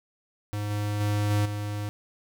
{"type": "tone with level steps", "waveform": "square", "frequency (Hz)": 103.83, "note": "G#2", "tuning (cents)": 0, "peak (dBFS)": [-29, -27, -24, -22, -30], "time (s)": [0.53, 1.89], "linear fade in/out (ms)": 0, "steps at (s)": [0.7, 1, 1.3, 1.45], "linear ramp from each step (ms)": 10, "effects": []}